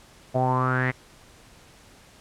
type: tone with low-pass filter sweep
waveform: sawtooth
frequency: 127.8 Hz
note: C3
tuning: 40 cents flat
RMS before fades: -23 dBFS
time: 0.34-0.92 s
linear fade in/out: 20 ms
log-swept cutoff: 650 to 2100 Hz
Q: 8.5
effects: pink hiss -52 dBFS RMS until 2.2 s + low-pass 10000 Hz 12 dB/octave